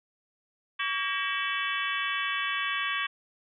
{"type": "harmonic tone with a mistuned harmonic", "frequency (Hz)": 379.1, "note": "F#4", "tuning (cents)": 42, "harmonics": [3, 4, 5, 6, 7, 8, 9], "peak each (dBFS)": [-33, -34, -35, -36, -36, -37, -38], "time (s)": [0.79, 3.07], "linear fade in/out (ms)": 10, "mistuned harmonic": 4, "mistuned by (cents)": 110, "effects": []}